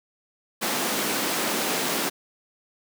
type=high-pass noise; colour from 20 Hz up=pink; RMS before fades=-26 dBFS; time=0.61-2.1 s; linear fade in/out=20 ms; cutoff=210 Hz; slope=24 dB/octave; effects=none